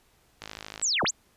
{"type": "click train", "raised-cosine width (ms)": 0.2, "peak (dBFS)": -20, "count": 22, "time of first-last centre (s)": [0.42, 0.815], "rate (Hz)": 53.1}
{"type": "linear two-way sweep", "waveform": "sine", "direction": "down then up", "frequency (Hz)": [8160, 77.3, 8160], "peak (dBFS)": -23, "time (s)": [0.82, 1.11], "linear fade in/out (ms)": 10, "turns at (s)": 1.04}
{"effects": ["pink hiss -64 dBFS RMS until 1.36 s", "resampled to 32000 Hz"]}